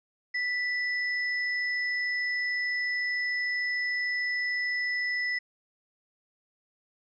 sine tone pair together, 1975.5 / 5191 Hz, B6 / E8, 0 / -27 cents, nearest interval octave + perfect fourth, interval 1673 cents, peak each -27 / -39 dBFS, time 0.34-5.39 s, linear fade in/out 10 ms, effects none

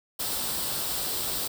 white noise with comb filter, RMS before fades -30 dBFS, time 0.19-1.48 s, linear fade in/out 10 ms, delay 0.23 ms, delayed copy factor +0.5, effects none

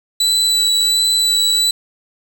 35% pulse tone with vibrato, 3964 Hz, B7, 6 cents sharp, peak -11 dBFS, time 0.2-1.71 s, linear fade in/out 5 ms, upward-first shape sine, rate 1.4 Hz, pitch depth 12 cents each way, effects none

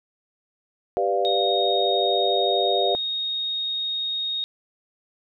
sine chord, G dominant seventh, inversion none, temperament equal, 392 / 493.9 / 587.3 / 698.5 Hz, G4 / B4 / D5 / F5, 0 / 0 / 0 / 0 cents, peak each -25 / -26 / -26 / -24 dBFS, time 0.97-2.95 s, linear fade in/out 0 ms
sine tone, 3729 Hz, A#7, in tune, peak -24 dBFS, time 1.25-4.44 s, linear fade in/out 0 ms
effects none

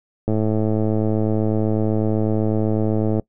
click train, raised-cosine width 2 ms, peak -8 dBFS, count 316, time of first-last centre 0.28-3.197 s, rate 108 Hz, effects noise-tail reverb RT60 0.1 s tail -23 dB re dry

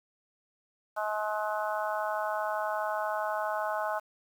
harmonic tone, 212.4 Hz, G#3, 39 cents sharp, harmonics 3 / 4 / 5 / 6 / 7, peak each -33 / -34 / -37 / -38 / -38 dBFS, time 0.96-4 s, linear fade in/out 20 ms, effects 9-bit

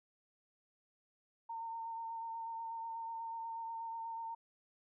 sine tone with vibrato, 912 Hz, A#5, 38 cents flat, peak -40 dBFS, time 1.49-4.35 s, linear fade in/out 10 ms, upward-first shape sine, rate 8.2 Hz, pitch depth 17 cents each way, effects none

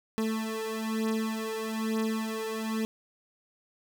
30% pulse beating tone pair, 220.4 / 221.5 Hz, A3 / A3, +3 / +12 cents, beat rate 1.1 Hz, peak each -29 / -30 dBFS, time 0.18-2.85 s, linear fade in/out 0 ms, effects none

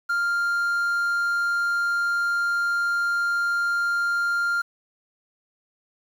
triangle tone with quantisation, 1396.9 Hz, F6, in tune, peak -19 dBFS, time 0.09-4.62 s, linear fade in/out 10 ms, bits 8, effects none

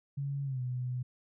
sine tone with pitch glide, 140 to 125.45 Hz, C#3 to B2, +18 to +28 cents, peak -32 dBFS, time 0.17-1.03 s, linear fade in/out 10 ms, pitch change -190 cents, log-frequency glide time 0.44-0.61 s, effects none

